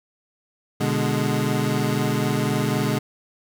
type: chord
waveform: 25% pulse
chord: G# diminished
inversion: first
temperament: equal with one note detuned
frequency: 123.47 / 147.34 / 207.7 Hz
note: B2 / D3 / G#3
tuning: 0 / +6 / 0 cents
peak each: -21 dBFS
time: 0.8-2.99 s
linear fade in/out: 10 ms
effects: none